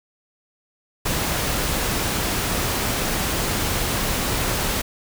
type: noise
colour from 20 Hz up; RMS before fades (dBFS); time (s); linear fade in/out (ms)
pink; -23; 1.05-4.82; 10
effects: none